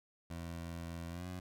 20% pulse tone with pitch glide, 84.3 to 90.87 Hz, E2 to F#2, +39 to -31 cents, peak -37 dBFS, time 0.3-1.4 s, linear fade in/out 5 ms, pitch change +130 cents, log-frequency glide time 1.09-1.28 s, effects none

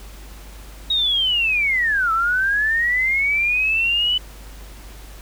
sine linear two-way sweep, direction down then up, 3800 to 1300 to 2999 Hz, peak -16 dBFS, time 0.9-4.18 s, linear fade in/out 5 ms, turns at 2.12 s, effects added 50 Hz sine -37 dBFS peak until 5.21 s + pink hiss -44 dBFS RMS until 5.21 s

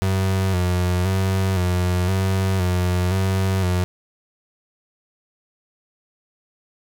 35% pulse tone with vibrato, 92.6 Hz, F#2, 2 cents sharp, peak -16 dBFS, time 0.02-3.84 s, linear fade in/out 0 ms, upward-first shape square, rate 0.97 Hz, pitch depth 49 cents each way, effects none

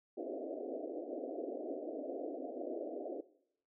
pink band-pass noise, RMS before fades -42 dBFS, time 0.17-3.21 s, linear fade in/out 10 ms, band 260 to 690 Hz, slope 96 dB/octave, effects noise-tail reverb RT60 0.7 s tail -18 dB re dry

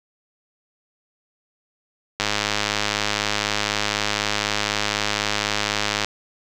click train, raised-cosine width 0.2 ms, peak -3 dBFS, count 401, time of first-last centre 2.2-6.046 s, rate 104 Hz, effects none

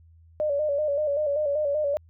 sine tone with vibrato, 587.3 Hz, D5, in tune, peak -22 dBFS, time 0.4-1.97 s, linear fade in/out 0 ms, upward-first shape square, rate 5.2 Hz, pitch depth 60 cents each way, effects added 82 Hz sine -51 dBFS peak until 2.09 s

